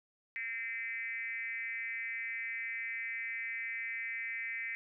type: tone with frequency modulation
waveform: sine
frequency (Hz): 2067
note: C7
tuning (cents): -22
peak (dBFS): -36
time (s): 0.36-4.75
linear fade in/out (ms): 0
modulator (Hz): 234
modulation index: 1.2
effects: 13-bit